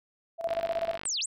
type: tone with tremolo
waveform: sine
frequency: 667 Hz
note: E5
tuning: 20 cents sharp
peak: -25 dBFS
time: 0.38-0.98 s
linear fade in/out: 50 ms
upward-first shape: square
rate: 16 Hz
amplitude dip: 75%
type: click train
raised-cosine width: 0.3 ms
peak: -22 dBFS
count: 29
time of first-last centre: 0.49-1.055 s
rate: 49.6 Hz
type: linear two-way sweep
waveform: sine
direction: down then up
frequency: 8870 to 2543 to 8870 Hz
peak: -28 dBFS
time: 1.05-1.26 s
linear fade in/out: 5 ms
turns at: 1.2 s
effects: none